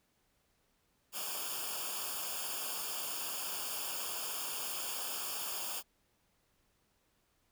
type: noise with comb filter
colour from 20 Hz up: white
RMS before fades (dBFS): -39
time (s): 1.12-5.83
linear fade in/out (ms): 50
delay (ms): 0.5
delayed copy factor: -0.85
effects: pink hiss -75 dBFS RMS until 7.51 s